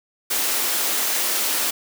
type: high-pass noise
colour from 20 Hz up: white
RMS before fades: -22 dBFS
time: 0.3-1.71 s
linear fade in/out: 10 ms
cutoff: 240 Hz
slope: 24 dB/octave
effects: none